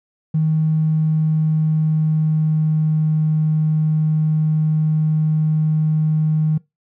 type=tone with pitch glide; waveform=triangle; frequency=157 to 155.47 Hz; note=D#3 to D#3; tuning=+16 to -1 cents; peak=-10 dBFS; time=0.34-6.58 s; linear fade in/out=10 ms; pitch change=-17 cents; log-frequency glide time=0.66-3.22 s; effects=noise-tail reverb RT60 0.2 s tail -25 dB re dry + tanh soft clip ceiling -12 dBFS